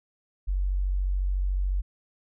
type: tone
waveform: sine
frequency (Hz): 46.95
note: F#1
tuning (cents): +26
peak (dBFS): -23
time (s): 0.47-1.82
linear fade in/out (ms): 20
effects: none